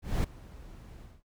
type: noise with ADSR envelope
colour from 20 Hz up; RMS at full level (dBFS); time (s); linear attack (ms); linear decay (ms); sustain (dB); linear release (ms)
brown; -26; 0.02-1.23; 220; 5; -22; 200
effects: noise-tail reverb RT60 0.1 s tail -24 dB re dry